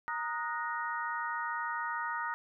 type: harmonic tone with a mistuned harmonic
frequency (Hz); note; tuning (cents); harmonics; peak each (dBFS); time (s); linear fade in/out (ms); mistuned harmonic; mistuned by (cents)
311.1; D#4; 0; 3 / 4 / 5 / 6; -37 / -38 / -39 / -40; 0.08-2.34; 0; 5; -110
effects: none